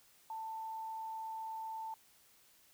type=tone; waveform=sine; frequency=888 Hz; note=A5; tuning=16 cents sharp; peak=-40 dBFS; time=0.3-1.94 s; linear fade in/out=2 ms; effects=white hiss -66 dBFS RMS until 2.73 s